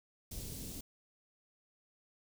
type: band-stop noise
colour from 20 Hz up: pink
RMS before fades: -44 dBFS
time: 0.31-0.81 s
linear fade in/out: 5 ms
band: 320 to 5100 Hz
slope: 12 dB/octave
effects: none